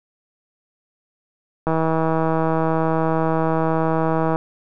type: click train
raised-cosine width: 1 ms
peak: -7 dBFS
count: 434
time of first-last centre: 1.67-4.359 s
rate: 161 Hz
effects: none